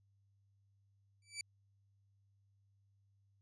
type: tone with exponential growth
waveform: 15% pulse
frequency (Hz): 2316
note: D7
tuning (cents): -25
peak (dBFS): -31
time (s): 1.22-1.41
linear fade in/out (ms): 2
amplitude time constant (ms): 40
effects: added 99 Hz sine -70 dBFS peak until 3.41 s + resampled to 24000 Hz